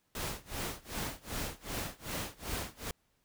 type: noise with tremolo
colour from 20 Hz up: pink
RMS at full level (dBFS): -36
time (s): 0.15-2.91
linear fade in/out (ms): 2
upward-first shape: sine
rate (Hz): 2.6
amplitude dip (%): 95
effects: pink hiss -75 dBFS RMS until 3.24 s